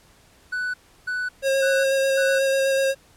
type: tone bursts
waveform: triangle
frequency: 1489 Hz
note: F#6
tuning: 11 cents sharp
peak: -22 dBFS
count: 4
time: 0.52-2.39 s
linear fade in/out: 10 ms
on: 220 ms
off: 330 ms
type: tone with vibrato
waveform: square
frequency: 540 Hz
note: C#5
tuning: 45 cents flat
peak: -19 dBFS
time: 1.42-2.95 s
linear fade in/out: 50 ms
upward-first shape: square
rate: 8.1 Hz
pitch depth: 10 cents each way
effects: pink hiss -55 dBFS RMS until 3.16 s + low-pass 12000 Hz 12 dB/octave